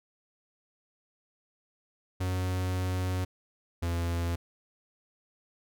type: tone pair in turn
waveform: 45% pulse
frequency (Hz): 92 / 85.35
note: F#2 / F2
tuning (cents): -9 / -39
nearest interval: minor second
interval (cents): 130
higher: first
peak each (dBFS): -28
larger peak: neither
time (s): 2.2-3.25 / 3.82-4.36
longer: first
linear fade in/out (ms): 10
effects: none